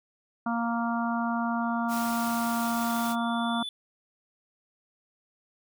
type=harmonic tone; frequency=233.1 Hz; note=A#3; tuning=in tune; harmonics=1 / 3 / 4 / 5 / 6; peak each=-28 / -33 / -34 / -35 / -36 dBFS; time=0.46-3.63 s; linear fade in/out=5 ms
type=tone with exponential growth; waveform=triangle; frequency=3480 Hz; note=A7; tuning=20 cents flat; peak=-31 dBFS; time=1.62-3.69 s; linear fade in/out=1 ms; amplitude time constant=450 ms
type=noise; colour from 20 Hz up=white; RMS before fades=-38 dBFS; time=1.88-3.16 s; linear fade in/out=50 ms
effects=none